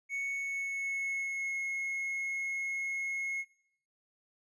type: tone with pitch glide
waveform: triangle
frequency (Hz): 2217 to 2169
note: C#7 to C#7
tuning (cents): 0 to -38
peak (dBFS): -31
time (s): 0.09-3.45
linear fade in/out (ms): 50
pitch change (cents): -38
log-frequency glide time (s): 0.31-1.58
effects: noise-tail reverb RT60 0.7 s tail -19 dB re dry + resampled to 24000 Hz